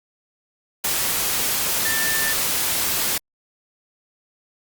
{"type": "tone in noise", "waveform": "sine", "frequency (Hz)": 1781, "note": "A6", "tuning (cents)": 21, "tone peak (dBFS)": -24, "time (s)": [1.85, 2.33], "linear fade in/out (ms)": 5, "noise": "white", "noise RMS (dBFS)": -22, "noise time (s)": [0.84, 3.18], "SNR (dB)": -5, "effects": ["Opus 48 kbps"]}